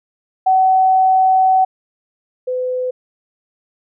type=tone pair in turn; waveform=sine; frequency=755 / 505.7 Hz; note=F#5 / B4; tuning=+35 / +41 cents; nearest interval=perfect fifth; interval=694 cents; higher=first; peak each=-9 / -17 dBFS; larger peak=first; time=0.46-1.65 / 2.47-2.91 s; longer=first; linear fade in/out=10 ms; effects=none